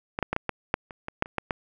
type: clicks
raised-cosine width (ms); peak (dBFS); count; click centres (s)
0.5; -13 / -9 / -11 / -10 / -11 / -6 / -25 / -18 / -7 / -26 / -11 / -11; 12; 0.189 / 0.227 / 0.33 / 0.364 / 0.493 / 0.741 / 0.908 / 1.084 / 1.224 / 1.259 / 1.383 / 1.508
effects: none